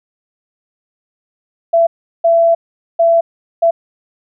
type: tone bursts at uneven times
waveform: sine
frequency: 670 Hz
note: E5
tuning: 28 cents sharp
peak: -7 dBFS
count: 4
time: 1.73-1.87 / 2.24-2.55 / 2.99-3.21 / 3.62-3.71 s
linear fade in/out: 10 ms
effects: none